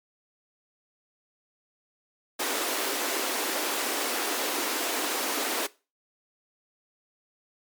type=high-pass noise; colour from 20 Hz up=pink; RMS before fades=-29 dBFS; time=2.39-5.67 s; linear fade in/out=10 ms; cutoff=270 Hz; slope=48 dB/octave; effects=noise-tail reverb RT60 0.3 s tail -20 dB re dry + MP3 96 kbps